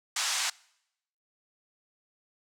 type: band-pass noise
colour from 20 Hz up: white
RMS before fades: -30 dBFS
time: 0.16-0.5 s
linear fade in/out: 5 ms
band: 840 to 7700 Hz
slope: 24 dB/octave
effects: noise-tail reverb RT60 0.8 s tail -24 dB re dry